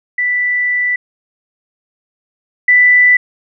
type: tone pair in turn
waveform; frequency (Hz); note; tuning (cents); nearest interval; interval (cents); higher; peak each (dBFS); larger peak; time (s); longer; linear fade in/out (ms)
sine; 1975.5 / 1982.7; B6 / B6; 0 / +6; unison; 6; second; -12 / -5; second; 0.18-0.96 / 2.68-3.17; first; 5
effects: none